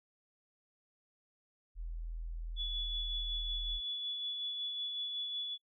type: tone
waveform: sine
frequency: 41.2 Hz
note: E1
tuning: in tune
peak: -38 dBFS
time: 1.75-3.81 s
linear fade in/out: 50 ms
type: tone with tremolo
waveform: sine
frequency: 3424 Hz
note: A7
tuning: 48 cents flat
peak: -35 dBFS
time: 2.56-5.58 s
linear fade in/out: 50 ms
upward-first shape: sine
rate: 5.4 Hz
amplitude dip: 30%
effects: noise-tail reverb RT60 0.1 s tail -26 dB re dry